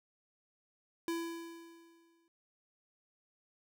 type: tone with exponential decay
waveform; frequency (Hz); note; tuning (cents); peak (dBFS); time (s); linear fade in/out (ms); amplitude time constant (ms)
square; 334.4; E4; +25; -33; 1.08-2.28; 1; 260
effects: none